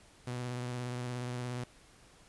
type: tone with vibrato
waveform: sawtooth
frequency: 123.47 Hz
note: B2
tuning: in tune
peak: -32 dBFS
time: 0.27-1.64 s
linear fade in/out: 5 ms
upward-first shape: triangle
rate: 17 Hz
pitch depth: 33 cents each way
effects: pink hiss -60 dBFS RMS until 2.28 s + resampled to 24000 Hz